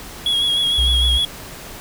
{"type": "tone with vibrato", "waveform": "triangle", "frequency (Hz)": 3322, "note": "G#7", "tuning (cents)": 0, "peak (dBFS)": -14, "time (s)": [0.26, 1.25], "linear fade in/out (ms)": 2, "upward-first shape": "sine", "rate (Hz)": 6.6, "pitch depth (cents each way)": 31}
{"type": "tone", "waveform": "sine", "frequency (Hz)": 62.6, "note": "B1", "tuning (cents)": 24, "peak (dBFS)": -16, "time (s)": [0.77, 1.19], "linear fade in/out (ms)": 20}
{"effects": ["pink hiss -35 dBFS RMS until 1.8 s"]}